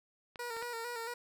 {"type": "clicks", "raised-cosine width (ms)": 0.3, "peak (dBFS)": -30, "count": 3, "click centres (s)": [0.358, 0.567, 0.626]}
{"type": "tone with vibrato", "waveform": "15% pulse", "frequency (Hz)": 469.9, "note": "A#4", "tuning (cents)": 14, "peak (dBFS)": -32, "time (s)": [0.39, 1.14], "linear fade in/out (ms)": 5, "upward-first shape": "square", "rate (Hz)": 4.4, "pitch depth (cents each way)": 45}
{"effects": []}